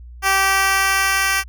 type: tone with high-pass filter sweep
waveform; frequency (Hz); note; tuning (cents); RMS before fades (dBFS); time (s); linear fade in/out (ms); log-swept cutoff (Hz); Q
10% pulse; 387.8; G4; -19; -17; 0.22-1.44; 50; 780 to 1600; 0.84
effects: added 60 Hz sine -35 dBFS peak until 1.48 s + Opus 48 kbps